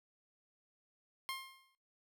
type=tone with exponential decay; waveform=15% pulse; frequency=1064 Hz; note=C6; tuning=29 cents sharp; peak=-30 dBFS; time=1.29-1.75 s; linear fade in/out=0 ms; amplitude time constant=99 ms; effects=noise-tail reverb RT60 0.3 s tail -19 dB re dry